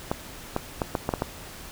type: clicks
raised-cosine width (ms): 1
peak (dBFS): -10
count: 7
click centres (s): 0.115 / 0.564 / 0.818 / 0.952 / 1.091 / 1.138 / 1.221
effects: pink hiss -42 dBFS RMS until 1.71 s